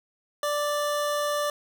25% pulse tone, 587.3 Hz, D5, in tune, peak -21 dBFS, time 0.43-1.5 s, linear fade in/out 2 ms, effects none

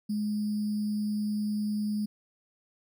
sine tone with sample-and-hold, 210 Hz, G#3, 19 cents sharp, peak -27 dBFS, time 0.09-2.06 s, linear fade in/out 10 ms, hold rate 4900 Hz, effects none

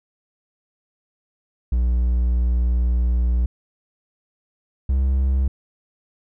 triangle tone pair in turn, 60.3 / 66.28 Hz, B1 / C2, -41 / +23 cents, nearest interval major second, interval 164 cents, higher second, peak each -14 dBFS, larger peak neither, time 1.72-3.46 / 4.89-5.48 s, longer first, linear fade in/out 5 ms, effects none

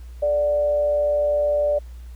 sine tone with frequency modulation, 587.3 Hz, D5, in tune, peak -17 dBFS, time 0.22-1.79 s, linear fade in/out 10 ms, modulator 154 Hz, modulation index 0.22, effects added 60 Hz sine -35 dBFS peak until 2.15 s + pink hiss -56 dBFS RMS until 2.15 s

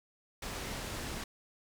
pink low-pass noise, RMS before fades -40 dBFS, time 0.42-1.24 s, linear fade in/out 5 ms, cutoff 9900 Hz, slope 12 dB/octave, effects none

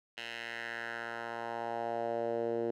10% pulse tone with band-pass filter sweep, 116.54 Hz, A#2, in tune, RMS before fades -37 dBFS, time 0.17-2.71 s, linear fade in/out 5 ms, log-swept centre 2700 to 400 Hz, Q 2.4, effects none

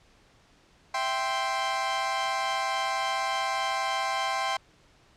sawtooth chord, C major, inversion first, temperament equal, 659.3 / 784 / 1046.5 Hz, E5 / G5 / C6, 0 / 0 / 0 cents, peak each -31 / -26 / -26 dBFS, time 0.94-4.57 s, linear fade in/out 5 ms, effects pink hiss -60 dBFS RMS until 5.16 s + low-pass 6000 Hz 12 dB/octave

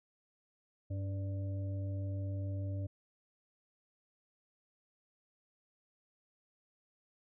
harmonic tone with a mistuned harmonic, 98 Hz, G2, in tune, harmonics 1 / 3 / 5 / 6, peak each -35 / -47 / -60 / -50 dBFS, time 0.9-2.87 s, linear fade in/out 10 ms, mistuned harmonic 3, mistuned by -40 cents, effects none

